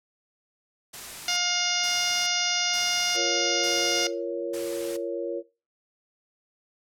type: noise bursts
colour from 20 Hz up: white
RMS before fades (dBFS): -39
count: 5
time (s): 0.93-4.97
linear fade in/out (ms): 10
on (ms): 440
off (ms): 460
type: harmonic tone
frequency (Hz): 710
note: F5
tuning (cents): +28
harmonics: 1 / 2 / 3 / 4 / 5 / 6 / 7 / 8 / 9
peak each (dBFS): -35 / -34 / -31 / -31 / -32 / -35 / -30 / -32 / -33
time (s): 1.28-4.07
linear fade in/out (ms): 2
type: chord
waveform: sine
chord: Bb minor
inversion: second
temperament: equal with one note detuned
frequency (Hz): 344.6 / 466.2 / 554.4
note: F4 / Bb4 / Db5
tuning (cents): -23 / 0 / 0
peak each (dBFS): -32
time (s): 3.14-5.43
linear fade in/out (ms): 50
effects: noise-tail reverb RT60 0.3 s tail -18 dB re dry + low-pass 12000 Hz 12 dB/octave